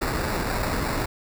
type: noise with sample-and-hold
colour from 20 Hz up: pink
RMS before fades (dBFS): -26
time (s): 0.01-1.06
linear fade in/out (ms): 10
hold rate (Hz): 3150
effects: none